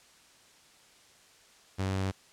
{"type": "tone", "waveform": "sawtooth", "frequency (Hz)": 95.7, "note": "G2", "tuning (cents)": -41, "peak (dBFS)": -25, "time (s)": [1.78, 2.12], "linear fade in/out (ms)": 20, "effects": ["white hiss -59 dBFS RMS until 2.32 s", "low-pass 8000 Hz 12 dB/octave"]}